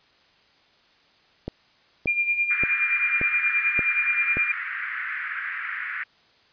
click train, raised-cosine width 2 ms, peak -16 dBFS, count 6, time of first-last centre 1.48-4.37 s, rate 1.73 Hz
sine tone with tremolo, 2399 Hz, D7, 36 cents sharp, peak -18 dBFS, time 2.07-4.52 s, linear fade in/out 5 ms, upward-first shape sine, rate 9.5 Hz, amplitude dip 65%
white band-pass noise, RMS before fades -31 dBFS, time 2.5-6.04 s, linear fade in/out 10 ms, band 1400 to 2100 Hz, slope 48 dB/octave
effects white hiss -59 dBFS RMS until 6.52 s + resampled to 11025 Hz

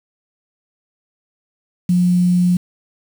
sine tone with quantisation, 178.3 Hz, F3, 36 cents sharp, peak -11 dBFS, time 1.89-2.57 s, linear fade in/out 5 ms, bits 6, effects none

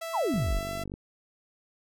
sawtooth tone with pitch glide, 660 to 668.8 Hz, E5 to E5, +2 to +25 cents, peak -30 dBFS, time 0.01-0.84 s, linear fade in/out 10 ms, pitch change +23 cents, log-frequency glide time 0.46-0.72 s
sine exponential sweep, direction down, 1152 to 32.59 Hz, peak -25 dBFS, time 0.13-0.6 s, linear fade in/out 20 ms
click train, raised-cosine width 3 ms, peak -26 dBFS, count 30, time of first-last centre 0.34-0.939 s, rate 48.4 Hz
effects none

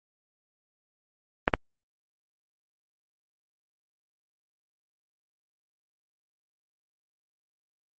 clicks, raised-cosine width 0.5 ms, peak -4 dBFS, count 2, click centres 1.479 / 1.538 s, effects Opus 32 kbps

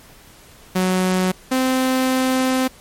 sawtooth tone pair in turn, 185 / 259.2 Hz, F#3 / C4, 0 / -16 cents, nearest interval tritone, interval 584 cents, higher second, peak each -12 dBFS, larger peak neither, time 0.75-1.32 / 1.51-2.68 s, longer second, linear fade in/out 10 ms, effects pink hiss -46 dBFS RMS until 2.8 s + MP3 64 kbps

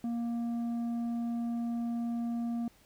sine tone with tanh clipping, 234.7 Hz, A#3, 12 cents sharp, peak -32 dBFS, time 0.04-2.68 s, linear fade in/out 2 ms, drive 6 dB, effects pink hiss -63 dBFS RMS until 2.85 s

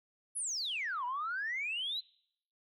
sine exponential two-way sweep, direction down then up, 11175 to 950 to 4122 Hz, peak -33 dBFS, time 0.35-2.01 s, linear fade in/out 20 ms, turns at 1.05 s, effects noise-tail reverb RT60 0.7 s tail -24 dB re dry + tanh soft clip ceiling -29 dBFS

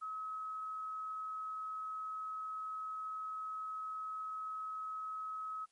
sine tone, 1281 Hz, E6, 50 cents flat, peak -39 dBFS, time 0.01-5.66 s, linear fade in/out 20 ms, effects white hiss -75 dBFS RMS until 5.71 s + MP3 48 kbps

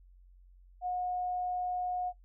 sine tone, 724 Hz, F#5, 38 cents flat, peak -31 dBFS, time 0.81-2.13 s, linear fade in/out 50 ms, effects noise-tail reverb RT60 0.1 s tail -17 dB re dry + added 45 Hz sine -55 dBFS peak until 2.24 s

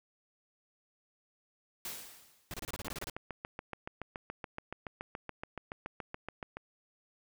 white noise with exponential decay, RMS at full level -39 dBFS, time 1.85-2.59 s, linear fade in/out 2 ms, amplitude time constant 160 ms
pink noise bursts, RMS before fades -41 dBFS, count 11, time 2.51-3.098 s, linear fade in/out 0 ms, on 28 ms, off 28 ms
click train, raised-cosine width 0.5 ms, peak -24 dBFS, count 28, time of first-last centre 2.74-6.57 s, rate 7.05 Hz
effects none

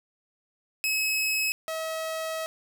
sawtooth tone pair in turn, 2568 / 642 Hz, E7 / E5, -46 / -46 cents, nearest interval 2 octaves, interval 2400 cents, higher first, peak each -21 / -26 dBFS, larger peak first, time 0.84-1.52 / 1.68-2.46 s, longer second, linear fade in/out 0 ms, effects none

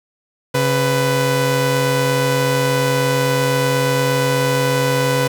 sawtooth tone pair together, 136.47 / 497.4 Hz, C#3 / B4, -27 / +12 cents, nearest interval octave + minor seventh, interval 2239 cents, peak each -14 / -13 dBFS, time 0.54-5.28 s, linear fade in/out 10 ms, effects none

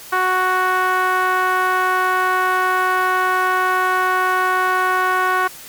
5% pulse tone with low-pass filter, 370 Hz, F#4, in tune, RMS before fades -17 dBFS, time 0.12-5.48 s, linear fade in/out 10 ms, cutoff 1300 Hz, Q 2.8, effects white hiss -37 dBFS RMS until 5.68 s + MP3 96 kbps

